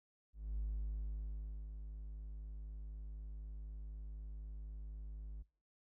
triangle tone with ADSR envelope, 52 Hz, G#1, 3 cents sharp, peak -33 dBFS, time 0.33-5.43 s, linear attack 250 ms, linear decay 1100 ms, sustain -9 dB, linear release 14 ms, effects noise-tail reverb RT60 0.4 s tail -24 dB re dry + tanh soft clip ceiling -32 dBFS

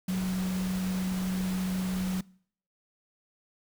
sine tone in noise, 185.9 Hz, F#3, 8 cents sharp, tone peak -27 dBFS, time 0.08-2.21 s, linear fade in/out 5 ms, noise pink, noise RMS -40 dBFS, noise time 0.08-2.21 s, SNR +10 dB, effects noise-tail reverb RT60 0.6 s tail -24 dB re dry

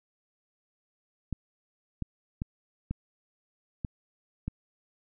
clicks, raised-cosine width 5 ms, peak -19 dBFS, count 6, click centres 1.327 / 2.023 / 2.419 / 2.91 / 3.848 / 4.48 s, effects none

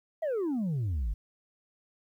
sine exponential sweep, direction down, 672 to 46 Hz, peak -25 dBFS, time 0.22-1.14 s, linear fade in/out 10 ms, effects tanh soft clip ceiling -27 dBFS + 11-bit

